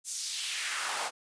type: noise with high-pass filter sweep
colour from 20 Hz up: pink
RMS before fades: -34 dBFS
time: 0.04-1.11 s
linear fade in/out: 50 ms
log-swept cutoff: 7600 to 650 Hz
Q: 1.7
effects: resampled to 22050 Hz